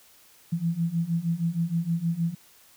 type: beating tone pair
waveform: sine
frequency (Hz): 164.3 / 170.7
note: E3 / F3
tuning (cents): -5 / -39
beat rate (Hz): 6.4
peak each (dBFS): -28 / -26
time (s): 0.52-2.35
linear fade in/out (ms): 10
effects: white hiss -56 dBFS RMS until 2.76 s